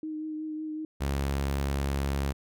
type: tone with vibrato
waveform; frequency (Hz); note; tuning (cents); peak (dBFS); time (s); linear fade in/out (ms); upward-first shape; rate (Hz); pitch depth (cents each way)
sine; 310.2; D#4; -5; -32; 0.03-0.85; 2; triangle; 5.4; 21
type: tone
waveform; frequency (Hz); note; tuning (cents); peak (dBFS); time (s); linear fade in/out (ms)
sawtooth; 69.3; C#2; 0; -23; 1-2.33; 20
effects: none